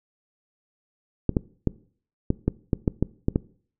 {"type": "clicks", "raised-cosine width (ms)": 3, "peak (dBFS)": -7, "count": 10, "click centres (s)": [1.293, 1.368, 1.673, 2.304, 2.48, 2.732, 2.878, 3.026, 3.284, 3.359], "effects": ["noise-tail reverb RT60 0.5 s tail -21 dB re dry"]}